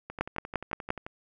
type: two click trains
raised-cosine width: 0.5 ms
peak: -23 / -12 dBFS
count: 12 / 5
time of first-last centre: 0.1-1.065 / 0.21-0.904 s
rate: 11.4 / 5.76 Hz
effects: none